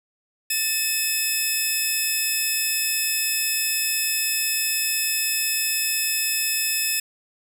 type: tone pair together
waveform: 10% pulse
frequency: 1775 / 2578 Hz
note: A6 / E7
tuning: +15 / -39 cents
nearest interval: tritone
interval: 646 cents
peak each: -21 / -13 dBFS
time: 0.5-7 s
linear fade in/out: 5 ms
effects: none

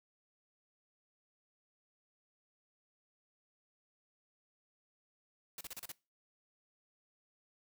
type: noise bursts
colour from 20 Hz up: white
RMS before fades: -45 dBFS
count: 6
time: 5.58-5.918 s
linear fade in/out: 2 ms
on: 28 ms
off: 34 ms
effects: noise-tail reverb RT60 0.3 s tail -23 dB re dry

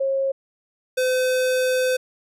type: tone pair in turn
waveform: sine / square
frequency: 541 / 510.6 Hz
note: C#5 / C5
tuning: -42 / -42 cents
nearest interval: minor second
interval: 100 cents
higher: first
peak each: -19 dBFS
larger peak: neither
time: 0-0.32 / 0.97-1.97 s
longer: second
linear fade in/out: 10 ms
effects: resampled to 32000 Hz

